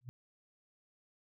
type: tone with exponential growth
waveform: sine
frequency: 123.47 Hz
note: B2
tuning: in tune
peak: -38 dBFS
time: 0.01-0.09 s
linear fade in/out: 0 ms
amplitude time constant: 16 ms
effects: none